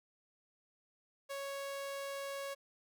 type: tone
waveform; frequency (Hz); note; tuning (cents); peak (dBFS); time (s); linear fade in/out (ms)
sawtooth; 554.4; C#5; 0; -36; 1.29-2.55; 20
effects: none